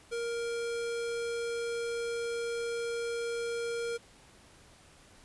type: tone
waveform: square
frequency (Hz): 468.1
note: A#4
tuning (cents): +7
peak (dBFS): -33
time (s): 0.11-3.98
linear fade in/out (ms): 20
effects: pink hiss -58 dBFS RMS until 5.24 s + resampled to 24000 Hz